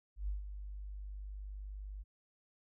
sine tone with ADSR envelope, 49.88 Hz, G1, 31 cents sharp, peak -33 dBFS, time 0.16-2.04 s, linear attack 120 ms, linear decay 140 ms, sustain -9 dB, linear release 28 ms, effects none

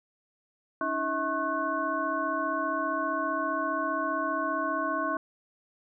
sine tone cluster, 285.4 / 320.5 / 644 / 1089 / 1498 Hz, D4 / E4 / E5 / C#6 / F#6, -49 / -49 / -41 / -31 / +21 cents, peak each -36 / -36 / -33 / -30 / -34 dBFS, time 0.81-5.17 s, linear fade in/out 2 ms, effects none

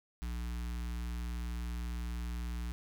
square tone with notch filter, 59.1 Hz, A#1, 24 cents sharp, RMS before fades -38 dBFS, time 0.22-2.72 s, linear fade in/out 0 ms, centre 540 Hz, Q 0.7, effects none

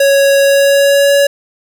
square tone with pitch glide, 554.4 to 563.8 Hz, C#5 to C#5, 0 to +29 cents, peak -7 dBFS, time 0-1.27 s, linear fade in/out 5 ms, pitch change +29 cents, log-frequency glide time 0.4-1.13 s, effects none

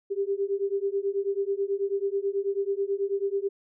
sine beating tone pair, 392 / 401.2 Hz, G4 / G4, 0 / +40 cents, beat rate 9.2 Hz, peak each -28 dBFS, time 0.1-3.49 s, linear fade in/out 20 ms, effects none

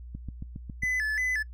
click train, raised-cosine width 5 ms, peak -25 dBFS, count 6, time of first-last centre 0.15-0.835 s, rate 7.3 Hz
triangle tone with vibrato, 1864.7 Hz, A#6, in tune, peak -24 dBFS, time 0.82-1.43 s, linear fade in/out 10 ms, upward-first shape square, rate 2.8 Hz, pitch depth 130 cents each way
effects noise-tail reverb RT60 0.1 s tail -22 dB re dry + added 60 Hz sine -40 dBFS peak until 1.53 s

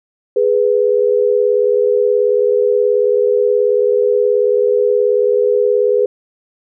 sine tone pair together, 415.3 / 493.9 Hz, G#4 / B4, 0 / 0 cents, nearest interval minor third, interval 300 cents, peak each -13 dBFS, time 0.36-6.06 s, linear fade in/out 5 ms, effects none

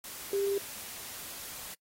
sine tone in noise, 397.9 Hz, G4, 26 cents sharp, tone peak -27 dBFS, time 0.33-0.58 s, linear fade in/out 2 ms, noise white, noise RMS -43 dBFS, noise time 0.04-1.74 s, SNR +13 dB, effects noise-tail reverb RT60 0.1 s tail -24 dB re dry + AAC 48 kbps

